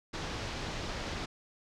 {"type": "low-pass noise", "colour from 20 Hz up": "pink", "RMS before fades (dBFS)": -38, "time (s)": [0.13, 1.26], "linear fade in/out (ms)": 10, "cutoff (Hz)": 5800, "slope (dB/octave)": 24, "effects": []}